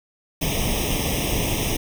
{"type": "noise with comb filter", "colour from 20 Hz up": "pink", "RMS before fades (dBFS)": -23, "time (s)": [0.41, 1.77], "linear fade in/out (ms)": 10, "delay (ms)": 0.34, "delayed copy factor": 1, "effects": []}